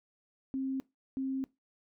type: tone bursts at uneven times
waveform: sine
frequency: 266.2 Hz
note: C4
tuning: 30 cents sharp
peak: -31 dBFS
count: 2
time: 0.54-0.8 / 1.17-1.44 s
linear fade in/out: 0 ms
effects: noise-tail reverb RT60 0.2 s tail -20 dB re dry